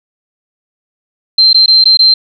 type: tone with dropouts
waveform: sine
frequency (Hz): 4132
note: C8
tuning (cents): -22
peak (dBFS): -3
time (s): 1.38-2.14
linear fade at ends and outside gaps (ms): 5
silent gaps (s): 1.531-1.544 / 1.661-1.679 / 1.841-1.855 / 1.972-1.991
effects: none

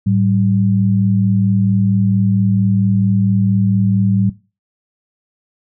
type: tone pair together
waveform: sine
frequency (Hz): 108.18 / 192.6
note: A2 / G3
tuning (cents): -29 / -30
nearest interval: minor seventh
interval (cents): 999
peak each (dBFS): -14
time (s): 0.06-4.3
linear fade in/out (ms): 10
effects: noise-tail reverb RT60 0.3 s tail -18 dB re dry

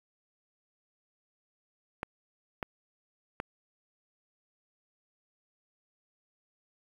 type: clicks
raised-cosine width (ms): 0.5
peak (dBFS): -18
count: 3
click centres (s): 2.031 / 2.628 / 3.401
effects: 8-bit

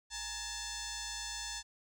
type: tone with frequency modulation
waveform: sine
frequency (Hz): 932.3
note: A#5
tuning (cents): 0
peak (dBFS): -36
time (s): 0.1-1.63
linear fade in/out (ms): 50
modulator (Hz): 878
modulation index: 7.8
effects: tanh soft clip ceiling -37 dBFS + 13-bit

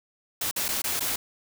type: noise with dropouts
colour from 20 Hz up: white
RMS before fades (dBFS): -28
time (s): 0.41-1.16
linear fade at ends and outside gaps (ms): 5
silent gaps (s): 0.512-0.561 / 0.683-0.687 / 0.819-0.84 / 0.996-1.005
effects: none

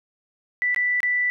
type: tone with dropouts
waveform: sine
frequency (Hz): 1975.5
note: B6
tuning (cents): 0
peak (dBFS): -19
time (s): 0.62-1.3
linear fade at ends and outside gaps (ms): 0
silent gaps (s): 0.746-0.762 / 1.004-1.031
effects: none

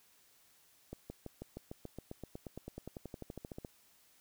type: accelerating click train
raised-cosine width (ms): 2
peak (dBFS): -30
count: 26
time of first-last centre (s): 0.93-3.648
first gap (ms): 170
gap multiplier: 0.96
effects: white hiss -67 dBFS RMS until 4.2 s

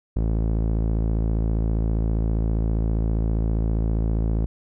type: tone with low-pass filter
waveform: sawtooth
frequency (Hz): 55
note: A1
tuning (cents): 0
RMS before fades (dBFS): -22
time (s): 0.16-4.46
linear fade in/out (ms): 5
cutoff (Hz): 440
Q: 0.63
effects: none

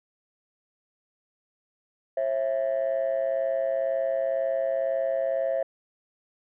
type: ring-modulated tone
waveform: triangle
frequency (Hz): 61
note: B1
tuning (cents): -21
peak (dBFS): -17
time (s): 2.17-5.63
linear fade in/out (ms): 5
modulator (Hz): 600
effects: tanh soft clip ceiling -19 dBFS

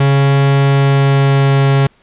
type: tone with pitch glide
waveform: 45% pulse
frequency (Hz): 138.59 to 137.39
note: C#3 to C#3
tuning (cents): 0 to -15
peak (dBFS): -8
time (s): 0-1.87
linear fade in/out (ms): 5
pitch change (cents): -15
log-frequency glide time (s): 0.59-1.69
effects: pink hiss -52 dBFS RMS until 2.02 s + resampled to 8000 Hz

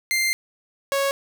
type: tone pair in turn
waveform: sawtooth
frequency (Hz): 2094 / 552.6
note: C7 / C#5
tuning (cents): +1 / -6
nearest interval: octave + major seventh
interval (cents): 2307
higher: first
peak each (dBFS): -16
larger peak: neither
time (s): 0.11-0.33 / 0.92-1.11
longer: first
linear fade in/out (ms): 0
effects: none

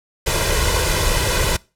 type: noise with comb filter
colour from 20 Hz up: pink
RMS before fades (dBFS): -18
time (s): 0.26-1.57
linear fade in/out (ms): 10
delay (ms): 2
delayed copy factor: +0.7
effects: noise-tail reverb RT60 0.3 s tail -23 dB re dry + low-pass 12000 Hz 12 dB/octave

